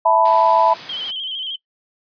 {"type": "chord", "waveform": "sine", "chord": "E suspended fourth", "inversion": "none", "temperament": "equal", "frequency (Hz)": [659.3, 880, 987.8], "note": ["E5", "A5", "B5"], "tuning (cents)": [0, 0, 0], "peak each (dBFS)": [-16, -16, -15], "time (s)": [0.05, 0.74], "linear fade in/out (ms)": 10}
{"type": "high-pass noise", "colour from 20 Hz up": "white", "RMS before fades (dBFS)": -32, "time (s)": [0.25, 1.11], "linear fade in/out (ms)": 5, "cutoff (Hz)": 110, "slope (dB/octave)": 24}
{"type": "tone with vibrato", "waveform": "sine", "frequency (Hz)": 3136, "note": "G7", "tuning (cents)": 0, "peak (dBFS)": -23, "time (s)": [0.89, 1.56], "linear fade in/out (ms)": 5, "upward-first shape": "square", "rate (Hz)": 13, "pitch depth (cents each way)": 48}
{"effects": ["noise-tail reverb RT60 0.1 s tail -20 dB re dry", "resampled to 11025 Hz"]}